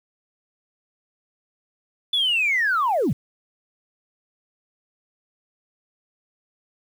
sine linear sweep, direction down, 3498 to 95.6 Hz, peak -17 dBFS, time 2.13-3.13 s, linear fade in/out 5 ms, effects tanh soft clip ceiling -14 dBFS + 8-bit

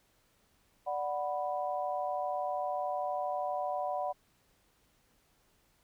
sine chord, B minor, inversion first, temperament equal, 587.3 / 740 / 987.8 Hz, D5 / F#5 / B5, 0 / 0 / 0 cents, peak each -36 / -34 / -39 dBFS, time 0.86-4.13 s, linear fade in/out 20 ms, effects pink hiss -70 dBFS RMS until 5.83 s

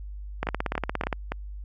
two click trains, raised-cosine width 0.5 ms, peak -13 / -11 dBFS, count 4 / 13, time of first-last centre 0.47-1.32 / 0.43-1.128 s, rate 3.53 / 17.2 Hz, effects added 50 Hz sine -35 dBFS peak until 1.64 s

